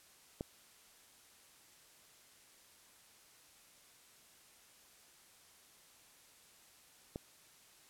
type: clicks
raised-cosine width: 2 ms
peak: -25 / -27 dBFS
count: 2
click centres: 0.409 / 7.159 s
effects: white hiss -63 dBFS RMS until 7.89 s + low-pass 12000 Hz 12 dB/octave